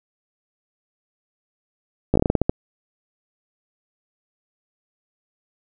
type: slowing click train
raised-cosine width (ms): 2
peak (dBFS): -3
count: 10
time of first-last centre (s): 2.14-2.495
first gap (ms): 15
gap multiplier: 1.23
effects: none